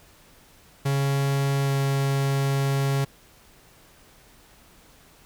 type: tone with pitch glide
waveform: 45% pulse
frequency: 138.59 to 137.71 Hz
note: C#3 to C#3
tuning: 0 to -11 cents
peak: -21 dBFS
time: 0.85-3.05 s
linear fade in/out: 10 ms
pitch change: -11 cents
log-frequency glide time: 1.64-1.7 s
effects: pink hiss -54 dBFS RMS until 5.25 s